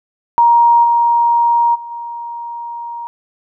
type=tone with level steps; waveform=sine; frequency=941 Hz; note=A#5; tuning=16 cents sharp; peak=-6 / -9 / -26 / -23 dBFS; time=0.38-3.07 s; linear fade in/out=0 ms; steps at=0.83 / 1.74 / 1.9 s; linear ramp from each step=20 ms; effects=none